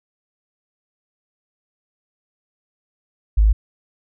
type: tone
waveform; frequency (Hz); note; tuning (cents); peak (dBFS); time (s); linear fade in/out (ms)
sine; 52.7; G#1; +26; -10; 3.37-3.53; 10
effects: none